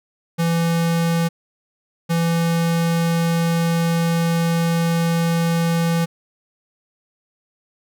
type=tone pair in turn; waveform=square; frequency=167.4 / 167.4 Hz; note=E3 / E3; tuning=+27 / +27 cents; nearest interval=unison; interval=0 cents; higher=neither; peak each=-17 dBFS; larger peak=neither; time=0.38-1.29 / 2.09-6.06 s; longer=second; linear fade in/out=20 ms; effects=none

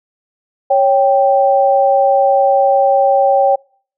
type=tone pair together; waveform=sine; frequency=553 / 784 Hz; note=C#5 / G5; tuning=-4 / 0 cents; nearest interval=tritone; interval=604 cents; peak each=-11 dBFS; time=0.7-3.56 s; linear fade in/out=10 ms; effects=noise-tail reverb RT60 0.5 s tail -26 dB re dry

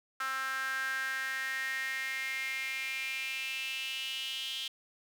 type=tone with high-pass filter sweep; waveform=sawtooth; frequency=265 Hz; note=C4; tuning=22 cents sharp; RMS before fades=-36 dBFS; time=0.2-4.68 s; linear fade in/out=5 ms; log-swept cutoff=1400 to 3200 Hz; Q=7.1; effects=none

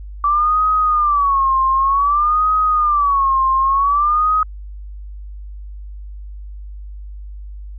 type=tone with vibrato; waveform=sine; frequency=1155 Hz; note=D6; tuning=29 cents flat; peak=-12 dBFS; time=0.24-4.43 s; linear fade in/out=2 ms; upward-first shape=sine; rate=0.54 Hz; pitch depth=150 cents each way; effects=added 50 Hz sine -29 dBFS peak until 7.78 s

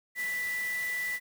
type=tone in noise; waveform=sine; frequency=1975.5 Hz; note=B6; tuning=in tune; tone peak=-30 dBFS; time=0.15-1.2 s; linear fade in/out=50 ms; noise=white; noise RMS=-43 dBFS; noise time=0.15-1.2 s; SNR=+10 dB; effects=none

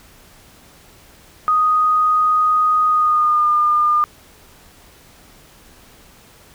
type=tone with pitch glide; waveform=sine; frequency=1244.5 to 1207.7 Hz; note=D#6 to D6; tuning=0 to +48 cents; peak=-12 dBFS; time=1.48-4.04 s; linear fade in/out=0 ms; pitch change=-52 cents; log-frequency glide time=2.88-3.49 s; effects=pink hiss -47 dBFS RMS until 6.54 s

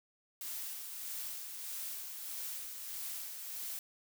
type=noise with tremolo; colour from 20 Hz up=blue; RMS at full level=-41 dBFS; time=0.41-3.79 s; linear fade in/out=2 ms; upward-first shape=sine; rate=1.6 Hz; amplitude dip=40%; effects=none

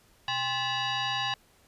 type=tone with frequency modulation; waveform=sine; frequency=1051 Hz; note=C6; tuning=7 cents sharp; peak=-27 dBFS; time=0.28-1.34 s; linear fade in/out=2 ms; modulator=926 Hz; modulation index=3.5; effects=pink hiss -62 dBFS RMS until 1.67 s + resampled to 32000 Hz

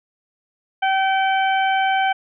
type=harmonic tone; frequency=770 Hz; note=G5; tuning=31 cents flat; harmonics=1 / 2 / 3 / 4; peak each=-17 / -23 / -27 / -29 dBFS; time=0.82-2.13 s; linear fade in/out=10 ms; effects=none

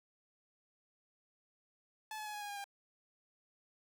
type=tone with pitch steps; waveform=sawtooth; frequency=865 / 854.1 / 843.3 / 832.6 / 822.1 / 811.7 / 801.5 Hz; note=A5 / G#5 / G#5 / G#5 / G#5 / G#5 / G5; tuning=-30 / +48 / +26 / +4 / -18 / -40 / +38 cents; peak=-38 dBFS; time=2.11-2.642 s; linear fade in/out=2 ms; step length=76 ms; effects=none

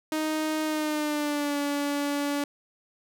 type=tone with pitch glide; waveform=sawtooth; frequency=311.1 to 286.9 Hz; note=D#4 to D4; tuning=0 to -40 cents; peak=-22 dBFS; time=0.12-2.44 s; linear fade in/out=2 ms; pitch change=-140 cents; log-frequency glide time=0.64-1.58 s; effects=none

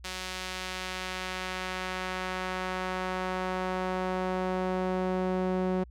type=tone with band-pass filter sweep; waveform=sawtooth; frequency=185 Hz; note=F#3; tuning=in tune; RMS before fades=-32 dBFS; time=0.04-5.84 s; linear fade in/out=10 ms; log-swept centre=4200 to 380 Hz; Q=0.71; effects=added 60 Hz sine -47 dBFS peak until 5.9 s

